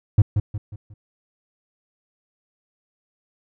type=tone with echo; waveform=triangle; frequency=103.83 Hz; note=G#2; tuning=in tune; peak=-6 dBFS; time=0.18-0.22 s; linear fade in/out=5 ms; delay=180 ms; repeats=4; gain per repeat=-8 dB; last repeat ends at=0.94 s; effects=tanh soft clip ceiling -2 dBFS